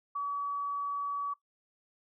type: tone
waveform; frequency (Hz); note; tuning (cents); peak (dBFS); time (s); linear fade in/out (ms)
sine; 1139; C#6; +47; -31; 0.15-1.34; 10
effects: noise-tail reverb RT60 0.1 s tail -18 dB re dry